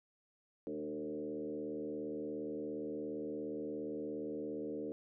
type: tone with frequency modulation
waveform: sine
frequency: 375.5 Hz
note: F#4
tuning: 26 cents sharp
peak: -38 dBFS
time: 0.67-4.92 s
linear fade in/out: 0 ms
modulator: 77.2 Hz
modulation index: 1.8
effects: none